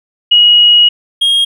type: tone pair in turn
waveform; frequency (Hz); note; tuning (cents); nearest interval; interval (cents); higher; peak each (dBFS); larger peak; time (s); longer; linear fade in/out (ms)
sine / triangle; 2899 / 3254; F#7 / G#7; -36 / -36; major second; 200; second; -3 / -6; first; 0.31-0.89 / 1.21-1.45; first; 10
effects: none